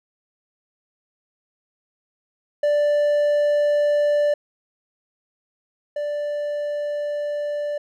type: tone pair in turn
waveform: triangle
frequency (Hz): 587.3 / 587.3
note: D5 / D5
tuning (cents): 0 / 0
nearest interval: unison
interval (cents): 0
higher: neither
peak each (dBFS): -14 / -21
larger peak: first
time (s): 2.63-4.34 / 5.96-7.78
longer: second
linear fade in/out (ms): 5
effects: none